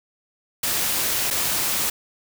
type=noise with dropouts; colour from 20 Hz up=white; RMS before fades=-23 dBFS; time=0.63-1.9 s; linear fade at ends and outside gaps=5 ms; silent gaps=1.304-1.308 s; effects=none